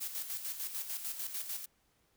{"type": "noise with tremolo", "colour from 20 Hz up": "blue", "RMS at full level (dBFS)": -38, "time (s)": [0, 1.66], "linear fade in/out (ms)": 20, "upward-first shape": "square", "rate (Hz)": 6.7, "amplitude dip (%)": 55, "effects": ["pink hiss -73 dBFS RMS until 2.16 s"]}